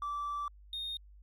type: tone pair in turn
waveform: triangle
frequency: 1163 / 3692 Hz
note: D6 / A#7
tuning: -17 / -17 cents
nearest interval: octave + minor sixth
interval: 2000 cents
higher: second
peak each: -31 / -34 dBFS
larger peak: first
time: 0.02-0.48 / 0.73-0.97 s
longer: first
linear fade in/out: 2 ms
effects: tanh soft clip ceiling -30 dBFS + added 50 Hz sine -53 dBFS peak until 1.22 s

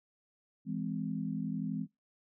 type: chord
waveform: sine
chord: E augmented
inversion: none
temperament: just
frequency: 164.81 / 206 / 257.5 Hz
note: E3 / G#3 / B#3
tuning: 0 / -14 / -28 cents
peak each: -38 / -37 / -38 dBFS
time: 0.65-1.87 s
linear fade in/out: 50 ms
effects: noise-tail reverb RT60 0.2 s tail -20 dB re dry

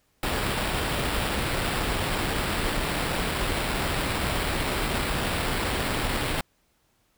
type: noise with sample-and-hold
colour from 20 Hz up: pink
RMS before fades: -27 dBFS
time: 0.23-6.41 s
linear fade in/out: 2 ms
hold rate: 6300 Hz
effects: pink hiss -68 dBFS RMS until 7.17 s

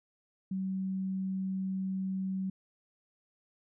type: tone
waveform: sine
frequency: 190 Hz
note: F#3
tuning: 46 cents sharp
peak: -31 dBFS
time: 0.51-2.5 s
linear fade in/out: 5 ms
effects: none

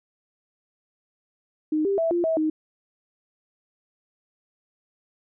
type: tone with pitch steps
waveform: sine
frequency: 308.2 / 396 / 658 / 346.4 / 647 / 311.6 Hz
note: D#4 / G4 / E5 / F4 / E5 / D#4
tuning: -16 / +18 / -3 / -14 / -32 / +3 cents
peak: -20 dBFS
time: 1.72-2.5 s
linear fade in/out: 5 ms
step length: 130 ms
effects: none

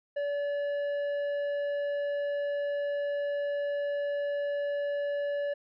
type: tone with tanh clipping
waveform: sine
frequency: 574 Hz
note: D5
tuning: 40 cents flat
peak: -30 dBFS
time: 0.16-5.54 s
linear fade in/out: 10 ms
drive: 8 dB
effects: none

